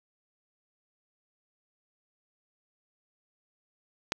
click, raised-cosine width 0.2 ms, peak -10 dBFS, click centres 4.121 s, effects none

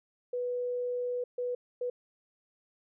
sine tone bursts at uneven times, 492.1 Hz, B4, 6 cents flat, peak -30 dBFS, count 3, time 0.33-1.24 / 1.38-1.55 / 1.81-1.9 s, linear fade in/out 5 ms, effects none

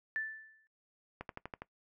sine tone with exponential decay, 1760 Hz, A6, in tune, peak -31 dBFS, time 0.16-0.67 s, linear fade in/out 0 ms, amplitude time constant 110 ms
click train, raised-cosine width 0.5 ms, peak -26 dBFS, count 6, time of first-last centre 1.21-1.62 s, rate 12.2 Hz
effects noise-tail reverb RT60 0.1 s tail -20 dB re dry

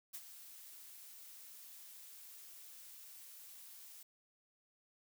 blue noise with ADSR envelope, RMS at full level -45 dBFS, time 0.13-4.03 s, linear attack 19 ms, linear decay 50 ms, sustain -10 dB, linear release 4 ms, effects none

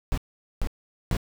brown noise bursts, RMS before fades -24 dBFS, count 3, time 0.12-1.168 s, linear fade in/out 0 ms, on 56 ms, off 440 ms, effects none

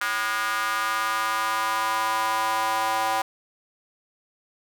square tone with high-pass filter sweep, 110.5 Hz, A2, 8 cents sharp, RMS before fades -25 dBFS, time 0.01-3.22 s, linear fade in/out 5 ms, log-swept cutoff 1400 to 850 Hz, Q 3.6, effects none

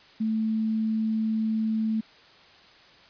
sine tone, 220 Hz, A3, in tune, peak -23 dBFS, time 0.2-2.01 s, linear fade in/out 10 ms, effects white hiss -53 dBFS RMS until 3.09 s + resampled to 11025 Hz

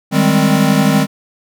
square chord, Ab major seventh, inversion second, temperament equal, 155.56 / 196 / 207.7 / 261.6 Hz, Eb3 / G3 / Ab3 / C4, 0 / 0 / 0 / 0 cents, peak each -16 dBFS, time 0.11-1.07 s, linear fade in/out 50 ms, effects none

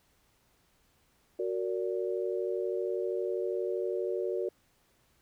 sine chord, Gb augmented, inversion none, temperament just, 370 / 462.5 / 578.1 Hz, Gb4 / Bb4 / D5, 0 / -14 / -27 cents, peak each -32 / -34 / -37 dBFS, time 1.39-4.49 s, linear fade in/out 5 ms, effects pink hiss -69 dBFS RMS until 5.21 s

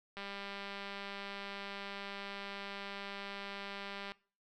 click train, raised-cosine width 0.3 ms, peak -28 dBFS, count 787, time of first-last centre 0.17-4.12 s, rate 199 Hz, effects noise-tail reverb RT60 0.4 s tail -22 dB re dry

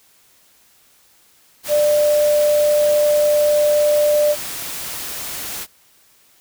sine tone in noise, 594 Hz, D5, 20 cents sharp, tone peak -12 dBFS, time 1.68-4.36 s, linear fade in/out 50 ms, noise white, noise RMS -28 dBFS, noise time 1.63-5.67 s, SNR +13 dB, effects white hiss -54 dBFS RMS until 6.4 s

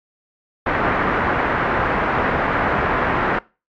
white low-pass noise, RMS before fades -19 dBFS, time 0.66-3.39 s, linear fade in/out 5 ms, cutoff 1700 Hz, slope 24 dB/octave, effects noise-tail reverb RT60 0.3 s tail -22 dB re dry + MP3 96 kbps

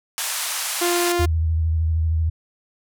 white band-pass noise, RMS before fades -26 dBFS, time 0.18-1.12 s, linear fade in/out 0 ms, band 680 to 12000 Hz, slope 24 dB/octave
sawtooth tone, 349.2 Hz, F4, in tune, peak -15 dBFS, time 0.81-1.26 s, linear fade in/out 10 ms
sine tone with vibrato, 80.6 Hz, E2, 38 cents flat, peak -17 dBFS, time 1.19-2.3 s, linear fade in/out 10 ms, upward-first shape sine, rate 13 Hz, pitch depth 40 cents each way
effects none

